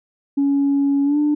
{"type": "tone with pitch glide", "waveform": "sine", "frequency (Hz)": [280, 296.6], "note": ["C#4", "D4"], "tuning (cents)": [18, 17], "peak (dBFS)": -13, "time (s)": [0.37, 1.35], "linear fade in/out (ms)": 10, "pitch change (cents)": 99, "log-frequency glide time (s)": [1.04, 1.18], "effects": ["tanh soft clip ceiling -11 dBFS"]}